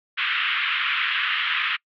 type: band-pass noise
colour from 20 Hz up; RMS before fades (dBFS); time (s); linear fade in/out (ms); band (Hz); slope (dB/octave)
white; -24; 0.17-1.77; 20; 1200 to 3200; 48
effects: noise-tail reverb RT60 0.1 s tail -26 dB re dry